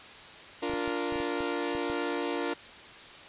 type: chord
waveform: sawtooth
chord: Bb major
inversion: first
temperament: equal with one note detuned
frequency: 290.6 / 349.2 / 466.2 Hz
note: D4 / F4 / Bb4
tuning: -18 / 0 / 0 cents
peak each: -30 / -30 / -30 dBFS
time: 0.62-2.54 s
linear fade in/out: 10 ms
type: clicks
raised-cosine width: 5 ms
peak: -32 dBFS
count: 9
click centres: 0.698 / 0.736 / 0.878 / 1.124 / 1.158 / 1.202 / 1.406 / 1.751 / 1.9 s
effects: white hiss -47 dBFS RMS until 3.28 s + resampled to 8000 Hz